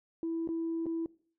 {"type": "tone with dropouts", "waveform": "sine", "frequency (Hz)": 329.6, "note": "E4", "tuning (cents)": 0, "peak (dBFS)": -30, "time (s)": [0.23, 1.06], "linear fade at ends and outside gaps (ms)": 1, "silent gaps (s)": [[0.475, 0.489], [0.858, 0.865]], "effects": ["noise-tail reverb RT60 0.5 s tail -23 dB re dry", "tanh soft clip ceiling -27 dBFS"]}